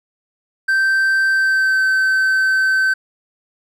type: tone with pitch glide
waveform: triangle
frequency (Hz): 1560 to 1539.4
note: G6 to G6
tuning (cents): -9 to -32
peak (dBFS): -11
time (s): 0.68-2.94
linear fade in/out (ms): 10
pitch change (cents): -23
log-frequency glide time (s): 1.29-1.84
effects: none